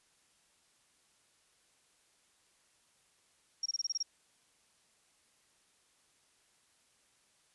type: tone bursts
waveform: sine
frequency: 5588 Hz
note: F8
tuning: in tune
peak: -31 dBFS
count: 8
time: 3.63-4.029 s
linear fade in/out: 5 ms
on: 28 ms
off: 25 ms
effects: white hiss -70 dBFS RMS until 7.54 s + resampled to 24000 Hz